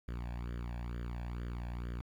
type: tone with flanger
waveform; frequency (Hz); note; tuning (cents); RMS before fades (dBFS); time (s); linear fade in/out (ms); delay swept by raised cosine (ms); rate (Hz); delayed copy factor
sawtooth; 59.5; A#1; +36; -40; 0.08-2.01; 0; 0.6 to 1.2; 2.2; +0.75
effects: low-pass 3000 Hz 12 dB/octave + 11-bit